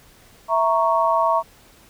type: chord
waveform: sine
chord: A# diminished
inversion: second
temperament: equal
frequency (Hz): 659.3 / 932.3 / 1108.7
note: E5 / A#5 / C#6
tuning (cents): 0 / 0 / 0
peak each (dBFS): -20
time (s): 0.48-1.43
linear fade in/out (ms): 50
effects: pink hiss -51 dBFS RMS until 1.89 s